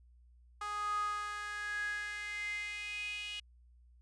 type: tone with high-pass filter sweep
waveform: sawtooth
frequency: 415.3 Hz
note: G#4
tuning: in tune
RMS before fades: -39 dBFS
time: 0.61-3.4 s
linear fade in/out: 5 ms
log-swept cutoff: 1100 to 2800 Hz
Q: 10
effects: added 60 Hz sine -59 dBFS peak until 4.01 s + resampled to 22050 Hz